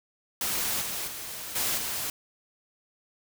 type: noise with level steps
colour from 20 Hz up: white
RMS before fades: -29 / -33 / -38 / -28 / -32 dBFS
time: 0.41-2.1 s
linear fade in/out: 2 ms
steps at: 0.81 / 1.07 / 1.55 / 1.77 s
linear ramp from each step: 10 ms
effects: none